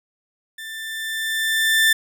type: tone with level ramp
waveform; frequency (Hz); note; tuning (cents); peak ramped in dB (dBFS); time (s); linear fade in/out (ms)
30% pulse; 1777; A6; +17; -30 to -10; 0.58-1.93; 5
effects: none